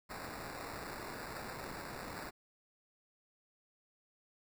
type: noise with sample-and-hold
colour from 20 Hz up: violet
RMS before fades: -45 dBFS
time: 0.09-2.31 s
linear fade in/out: 20 ms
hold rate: 3150 Hz
effects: none